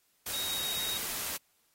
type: tone in noise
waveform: sine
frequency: 3774 Hz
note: A#7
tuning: 21 cents sharp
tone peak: -34 dBFS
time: 0.33-0.98 s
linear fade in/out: 5 ms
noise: white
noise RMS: -36 dBFS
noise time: 0.26-1.37 s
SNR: -1 dB
effects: white hiss -71 dBFS RMS until 1.74 s + AAC 48 kbps